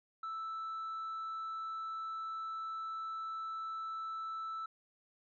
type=tone; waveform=sine; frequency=1318.5 Hz; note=E6; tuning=in tune; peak=-36 dBFS; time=0.23-4.66 s; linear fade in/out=5 ms; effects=tanh soft clip ceiling -37 dBFS